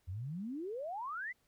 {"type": "exponential sweep", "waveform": "sine", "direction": "up", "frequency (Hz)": [83, 2093], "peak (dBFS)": -38, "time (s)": [0.07, 1.33], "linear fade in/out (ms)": 20, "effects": ["pink hiss -75 dBFS RMS until 1.47 s"]}